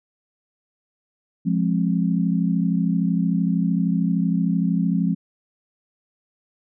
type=chord; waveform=sine; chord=F minor; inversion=none; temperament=equal with one note detuned; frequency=174.61 / 207.7 / 265.1 Hz; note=F3 / Ab3 / C4; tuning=0 / 0 / +23 cents; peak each=-20 / -23 / -25 dBFS; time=1.45-5.15 s; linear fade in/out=20 ms; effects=none